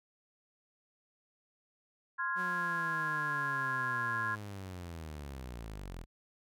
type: chord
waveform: sine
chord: F minor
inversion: second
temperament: equal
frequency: 1046.5 / 1396.9 / 1661.2 Hz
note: C6 / F6 / Ab6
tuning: 0 / 0 / 0 cents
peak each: -36 / -38 / -35 dBFS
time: 2.18-4.36 s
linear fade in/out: 20 ms
type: linear sweep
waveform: sawtooth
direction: down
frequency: 185 to 39.45 Hz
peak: -38 dBFS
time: 2.35-6.06 s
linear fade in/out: 50 ms
effects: none